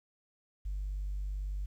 sine tone, 49 Hz, G1, in tune, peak -32 dBFS, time 0.65-1.66 s, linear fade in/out 10 ms, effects tanh soft clip ceiling -30 dBFS + 11-bit

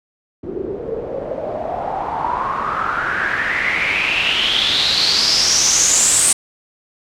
white noise with low-pass filter sweep, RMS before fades -18 dBFS, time 0.43-6.33 s, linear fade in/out 5 ms, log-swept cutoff 350 to 8700 Hz, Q 6.8, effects none

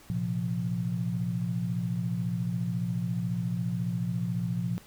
sine chord, Bb suspended second, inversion none, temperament equal, 116.54 / 130.81 / 174.61 Hz, Bb2 / C3 / F3, 0 / 0 / 0 cents, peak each -32 / -35 / -30 dBFS, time 0.1-4.78 s, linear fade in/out 0 ms, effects pink hiss -54 dBFS RMS until 4.86 s

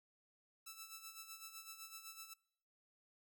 5% pulse tone with tremolo, 1318.5 Hz, E6, in tune, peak -37 dBFS, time 0.66-2.34 s, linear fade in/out 10 ms, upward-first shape sine, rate 7.9 Hz, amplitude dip 65%, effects noise-tail reverb RT60 0.7 s tail -24 dB re dry

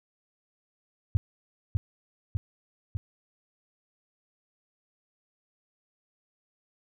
sine tone with echo, 98 Hz, G2, in tune, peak -18 dBFS, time 1.15-1.17 s, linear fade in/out 0 ms, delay 600 ms, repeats 3, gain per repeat -3 dB, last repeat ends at 2.97 s, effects none

